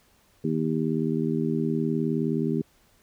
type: harmonic tone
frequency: 79.3 Hz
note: D#2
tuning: 33 cents sharp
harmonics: 2 / 3 / 4 / 5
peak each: -28 / -27 / -30 / -30 dBFS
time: 0.44-2.62 s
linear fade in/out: 5 ms
effects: pink hiss -62 dBFS RMS until 3.02 s